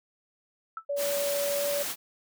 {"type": "tone with exponential decay", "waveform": "sine", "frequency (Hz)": 1318.5, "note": "E6", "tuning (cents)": 0, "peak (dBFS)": -29, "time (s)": [0.77, 0.85], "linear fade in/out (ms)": 2, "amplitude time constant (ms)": 16}
{"type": "tone with pitch glide", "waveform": "sine", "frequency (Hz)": [570, 573.6], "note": ["C#5", "D5"], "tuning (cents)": [48, -41], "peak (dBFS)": -27, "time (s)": [0.89, 1.83], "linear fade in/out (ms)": 10, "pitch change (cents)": 11, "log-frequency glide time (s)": [1.57, 1.64]}
{"type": "high-pass noise", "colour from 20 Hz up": "white", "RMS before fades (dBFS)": -33, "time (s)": [0.96, 1.96], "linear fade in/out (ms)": 50, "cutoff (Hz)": 150, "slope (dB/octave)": 48}
{"effects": []}